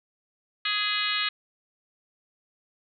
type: harmonic tone with a mistuned harmonic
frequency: 417.6 Hz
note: G#4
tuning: 10 cents sharp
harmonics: 3 / 4 / 5 / 6 / 7 / 8 / 9 / 10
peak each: -33 / -33 / -33 / -33 / -33 / -33 / -33 / -33 dBFS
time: 0.65-1.29 s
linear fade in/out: 5 ms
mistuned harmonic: 5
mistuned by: -29 cents
effects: none